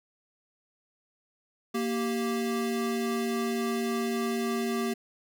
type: tone pair together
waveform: square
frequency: 233.1 / 389.7 Hz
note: A#3 / G4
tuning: 0 / -10 cents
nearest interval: major sixth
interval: 890 cents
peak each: -30 / -32 dBFS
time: 1.74-4.94 s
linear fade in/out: 10 ms
effects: none